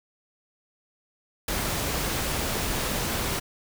pink noise with ADSR envelope, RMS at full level -24 dBFS, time 1.48-3.4 s, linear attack 5 ms, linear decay 6 ms, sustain -4 dB, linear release 15 ms, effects none

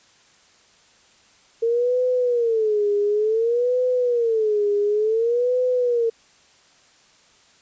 sine tone with vibrato, 454.1 Hz, A#4, 45 cents flat, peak -17 dBFS, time 1.62-6.1 s, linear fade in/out 10 ms, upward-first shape sine, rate 0.56 Hz, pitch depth 180 cents each way, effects white hiss -55 dBFS RMS until 7.61 s + resampled to 16000 Hz

